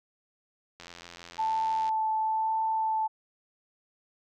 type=click train; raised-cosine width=0.2 ms; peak=-27 dBFS; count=95; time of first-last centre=0.8-1.89 s; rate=86.2 Hz
type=tone with vibrato; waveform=sine; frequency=880 Hz; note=A5; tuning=in tune; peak=-25 dBFS; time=1.38-3.08 s; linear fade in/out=20 ms; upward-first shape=sine; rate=1 Hz; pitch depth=10 cents each way
effects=none